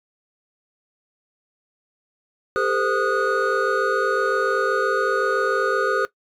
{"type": "tone cluster", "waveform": "triangle", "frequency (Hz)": [401.5, 449.2, 515, 1239, 1460], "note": ["G4", "A4", "C5", "D#6", "F#6"], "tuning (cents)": [41, 36, -28, -8, -24], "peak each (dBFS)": -23, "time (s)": [2.56, 6.05], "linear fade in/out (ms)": 0, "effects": ["noise-tail reverb RT60 0.1 s tail -17 dB re dry", "tanh soft clip ceiling -6 dBFS"]}